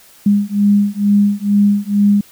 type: beating tone pair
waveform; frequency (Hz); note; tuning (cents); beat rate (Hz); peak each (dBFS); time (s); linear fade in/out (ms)
sine; 202.6 / 204.8; G#3 / G#3; -43 / -24; 2.2; -13; 0.26-2.21; 5
effects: white hiss -45 dBFS RMS until 2.31 s